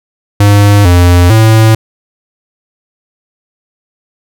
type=tone with pitch steps; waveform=square; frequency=102.1 / 88.2 / 110.8 Hz; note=G#2 / F2 / A2; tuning=-29 / +18 / +13 cents; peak=-3 dBFS; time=0.4-1.75 s; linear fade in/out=5 ms; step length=450 ms; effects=none